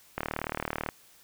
click train, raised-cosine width 0.5 ms, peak -15 dBFS, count 28, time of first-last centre 0.18-0.889 s, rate 38.1 Hz, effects white hiss -58 dBFS RMS until 1.23 s

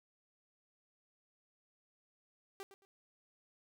sawtooth tone with echo, 392 Hz, G4, in tune, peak -40 dBFS, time 2.6-2.63 s, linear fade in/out 0 ms, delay 110 ms, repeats 2, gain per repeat -12 dB, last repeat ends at 2.85 s, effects none

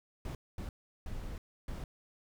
brown noise bursts at uneven times, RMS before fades -40 dBFS, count 4, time 0.25-0.35 / 0.58-0.69 / 1.06-1.38 / 1.68-1.84 s, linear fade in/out 2 ms, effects none

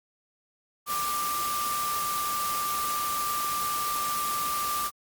sine tone in noise, 1183 Hz, D6, 12 cents sharp, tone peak -28 dBFS, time 0.86-4.91 s, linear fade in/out 50 ms, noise white, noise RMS -33 dBFS, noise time 0.86-4.91 s, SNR +2 dB, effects Opus 48 kbps

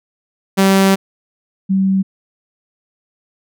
sawtooth / sine tone pair in turn, 193.5 / 192.05 Hz, G3 / G3, -22 / -35 cents, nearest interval unison, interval 13 cents, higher first, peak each -5 / -11 dBFS, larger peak first, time 0.57-0.96 / 1.69-2.03 s, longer first, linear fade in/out 20 ms, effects none

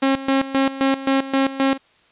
sawtooth tone with tremolo, 270 Hz, C#4, 45 cents flat, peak -11 dBFS, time 0.02-1.78 s, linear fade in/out 10 ms, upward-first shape square, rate 3.8 Hz, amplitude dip 80%, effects white hiss -56 dBFS RMS until 2.11 s + resampled to 8000 Hz

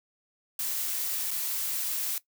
blue noise with dropouts, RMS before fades -31 dBFS, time 0.59-2.18 s, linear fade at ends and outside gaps 2 ms, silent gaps 1.308-1.312 s, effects noise-tail reverb RT60 0.1 s tail -17 dB re dry

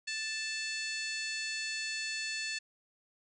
harmonic tone, 880 Hz, A5, in tune, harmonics 2 / 3 / 4 / 5 / 6 / 7 / 8 / 9 / 10, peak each -40 / -39 / -47 / -40 / -50 / -50 / -46 / -52 / -56 dBFS, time 0.07-2.59 s, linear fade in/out 10 ms, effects none

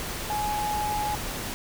sine tone in noise, 839 Hz, G#5, 17 cents sharp, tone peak -26 dBFS, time 0.3-1.15 s, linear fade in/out 0 ms, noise pink, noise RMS -33 dBFS, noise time 0-1.54 s, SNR +4 dB, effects none

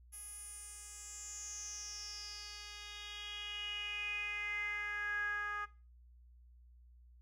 10% pulse tone with band-pass filter sweep, 413.7 Hz, G#4, 7 cents flat, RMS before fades -43 dBFS, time 0.12-5.66 s, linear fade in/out 20 ms, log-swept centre 11000 to 1400 Hz, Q 7.1, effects noise-tail reverb RT60 0.3 s tail -17 dB re dry + added 60 Hz sine -58 dBFS peak until 7.21 s

